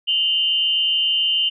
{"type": "tone pair together", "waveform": "sine", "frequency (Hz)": [2839, 3066], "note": ["F7", "G7"], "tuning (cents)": [28, -39], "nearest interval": "minor second", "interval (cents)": 133, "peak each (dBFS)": -19, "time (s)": [0.07, 1.5], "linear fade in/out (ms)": 20, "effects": []}